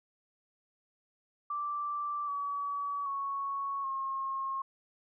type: tone with pitch steps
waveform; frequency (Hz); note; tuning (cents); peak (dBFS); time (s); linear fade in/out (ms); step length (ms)
sine; 1171 / 1139 / 1107.8 / 1077.5; D6 / C#6 / C#6 / C#6; -5 / +47 / -1 / -49; -32; 1.5-4.62; 5; 780
effects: none